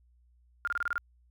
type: tone bursts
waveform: sine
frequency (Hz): 1407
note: F6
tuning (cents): +12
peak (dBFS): -27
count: 7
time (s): 0.65-0.98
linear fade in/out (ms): 0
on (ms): 24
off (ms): 27
effects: added 60 Hz sine -61 dBFS peak until 1.3 s